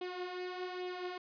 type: tone with flanger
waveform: sawtooth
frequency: 362.9 Hz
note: F#4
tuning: 34 cents flat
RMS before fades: -41 dBFS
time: 0.01-1.18 s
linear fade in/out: 5 ms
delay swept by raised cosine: 0.3 to 5.1 ms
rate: 1.2 Hz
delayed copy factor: +0.55
effects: resampled to 11025 Hz